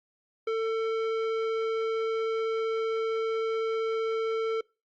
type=tone with tanh clipping; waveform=triangle; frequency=447.4 Hz; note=A4; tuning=29 cents sharp; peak=-28 dBFS; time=0.47-4.61 s; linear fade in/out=5 ms; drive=18 dB; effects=noise-tail reverb RT60 0.3 s tail -25 dB re dry + Opus 48 kbps